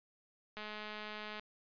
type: click train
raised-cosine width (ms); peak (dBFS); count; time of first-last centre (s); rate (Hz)
0.3; -29; 176; 0.57-1.395; 212
effects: resampled to 11025 Hz